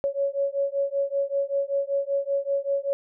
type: beating tone pair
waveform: sine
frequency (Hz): 554.4 / 559.6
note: C#5 / C#5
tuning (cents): 0 / +16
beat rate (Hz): 5.2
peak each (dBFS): -26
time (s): 0.04-2.93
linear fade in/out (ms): 0
effects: none